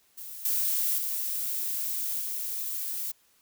violet noise with level steps, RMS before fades -41 / -27 / -31 / -33 dBFS, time 0.17-3.12 s, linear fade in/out 10 ms, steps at 0.45 / 0.98 / 2.2 s, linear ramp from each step 2 ms, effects white hiss -65 dBFS RMS until 3.41 s

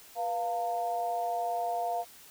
sine tone with amplitude modulation, 698 Hz, F5, 1 cent flat, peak -25 dBFS, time 0.15-2.05 s, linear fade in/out 50 ms, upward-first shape sine, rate 213 Hz, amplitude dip 80%, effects white hiss -53 dBFS RMS until 2.3 s

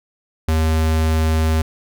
square tone, 79.5 Hz, D#2, 38 cents sharp, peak -15 dBFS, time 0.48-1.62 s, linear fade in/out 5 ms, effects none

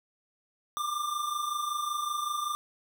square tone pair together, 1172.7 / 1198 Hz, D6 / D6, -3 / +34 cents, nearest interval unison, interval 37 cents, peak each -36 / -32 dBFS, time 0.77-2.55 s, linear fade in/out 0 ms, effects none

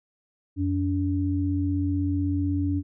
sine tone pair together, 90 / 286 Hz, F#2 / D4, -47 / -46 cents, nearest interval octave + minor sixth, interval 2001 cents, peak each -25 dBFS, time 0.56-2.83 s, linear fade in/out 50 ms, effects none

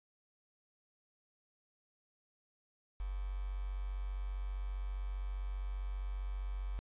sine tone with quantisation, 47.57 Hz, F#1, 49 cents sharp, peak -36 dBFS, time 3-6.79 s, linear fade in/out 0 ms, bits 9, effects resampled to 8000 Hz

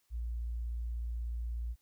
sine tone, 58.27 Hz, A#1, in tune, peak -34 dBFS, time 0.1-1.76 s, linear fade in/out 50 ms, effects white hiss -75 dBFS RMS until 1.81 s

